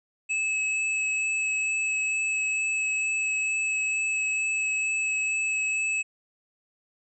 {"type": "tone with vibrato", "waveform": "square", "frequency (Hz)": 2592, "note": "E7", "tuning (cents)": -30, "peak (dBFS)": -25, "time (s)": [0.29, 6.03], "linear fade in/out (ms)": 20, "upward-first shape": "sine", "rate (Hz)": 2.2, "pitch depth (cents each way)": 10, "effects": ["resampled to 24000 Hz"]}